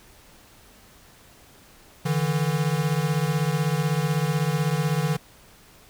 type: beating tone pair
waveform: square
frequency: 145.7 / 161.7 Hz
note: D3 / E3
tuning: -13 / -33 cents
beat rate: 16 Hz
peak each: -25 dBFS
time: 2.05-5.17 s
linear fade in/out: 10 ms
effects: pink hiss -52 dBFS RMS until 5.89 s